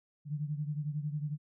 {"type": "beating tone pair", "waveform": "sine", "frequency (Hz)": [146.83, 157.83], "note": ["D3", "D#3"], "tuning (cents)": [0, 25], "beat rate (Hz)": 11, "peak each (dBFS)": [-34, -39], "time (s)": [0.25, 1.38], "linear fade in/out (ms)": 50, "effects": []}